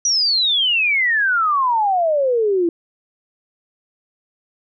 sine exponential sweep, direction down, 5920 to 329.6 Hz, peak -14 dBFS, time 0.05-2.69 s, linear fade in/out 2 ms, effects none

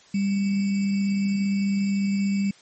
sine tone with sample-and-hold, 198.4 Hz, G3, 21 cents sharp, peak -20 dBFS, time 0.14-2.51 s, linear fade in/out 5 ms, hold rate 2450 Hz, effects white hiss -53 dBFS RMS until 2.61 s + MP3 32 kbps

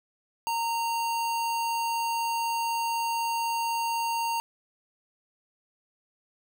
square tone, 924 Hz, A#5, 16 cents flat, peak -27 dBFS, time 0.47-4.4 s, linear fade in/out 0 ms, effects none

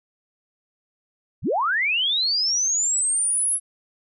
sine linear sweep, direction up, 43.65 to 11000 Hz, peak -19 dBFS, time 1.42-3.6 s, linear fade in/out 50 ms, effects none

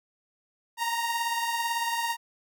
sawtooth beating tone pair, 928 / 946 Hz, A#5 / A#5, -8 / +25 cents, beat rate 18 Hz, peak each -24 / -30 dBFS, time 0.77-2.17 s, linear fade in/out 50 ms, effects none

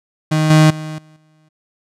35% pulse tone with level steps, 155.56 Hz, D#3, in tune, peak -11 / -5 / -23 / -42 / -50 dBFS, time 0.31-1.49 s, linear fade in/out 10 ms, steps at 0.5 / 0.7 / 0.98 / 1.16 s, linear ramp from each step 5 ms, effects low-pass 9000 Hz 12 dB/octave

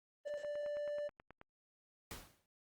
triangle tone, 587.3 Hz, D5, in tune, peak -36 dBFS, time 0.25-1.09 s, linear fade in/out 20 ms
click train, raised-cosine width 0.5 ms, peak -38 dBFS, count 11, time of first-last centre 0.34-1.414 s, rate 9.31 Hz
pink noise with exponential decay, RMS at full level -45 dBFS, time 2.11-2.46 s, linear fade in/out 1 ms, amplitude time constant 76 ms
effects Opus 32 kbps

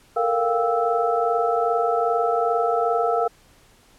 sine tone cluster, 443.5 / 466 / 700 / 786 / 1314 Hz, A4 / A#4 / F5 / G5 / E6, +14 / -1 / +4 / +4 / -6 cents, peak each -29 / -23 / -22 / -29 / -26 dBFS, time 0.16-3.28 s, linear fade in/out 10 ms, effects pink hiss -55 dBFS RMS until 3.98 s + low-pass 12000 Hz 12 dB/octave

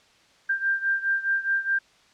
sine beating tone pair, 1584 / 1588.8 Hz, G6 / G6, +18 / +23 cents, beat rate 4.8 Hz, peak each -24 / -27 dBFS, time 0.49-1.79 s, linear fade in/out 10 ms, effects white hiss -58 dBFS RMS until 2.13 s + low-pass 5000 Hz 12 dB/octave

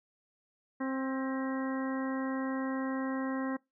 harmonic tone with a mistuned harmonic, 264.6 Hz, C4, 20 cents sharp, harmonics 1 / 2 / 3 / 4 / 5 / 6 / 7, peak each -32 / -40 / -45 / -42 / -48 / -47 / -46 dBFS, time 0.8-3.57 s, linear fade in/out 10 ms, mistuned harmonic 7, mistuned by +38 cents, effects noise-tail reverb RT60 0.2 s tail -23 dB re dry

